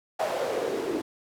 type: noise with band-pass filter sweep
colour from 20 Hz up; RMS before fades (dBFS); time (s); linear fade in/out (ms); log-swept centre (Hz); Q
white; -29; 0.19-1.02; 10; 650 to 330; 4.6
effects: none